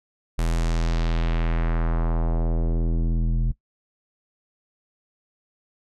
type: tone with low-pass filter sweep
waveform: square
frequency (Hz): 41.46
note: E1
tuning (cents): +11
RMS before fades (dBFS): -22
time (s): 0.38-3.52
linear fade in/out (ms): 10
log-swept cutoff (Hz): 11000 to 150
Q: 1.3
effects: noise-tail reverb RT60 0.1 s tail -18 dB re dry